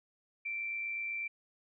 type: tone with amplitude modulation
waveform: sine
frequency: 2346 Hz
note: D7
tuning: 2 cents flat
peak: -33 dBFS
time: 0.45-1.28 s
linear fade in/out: 10 ms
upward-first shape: sine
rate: 108 Hz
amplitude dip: 35%
effects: none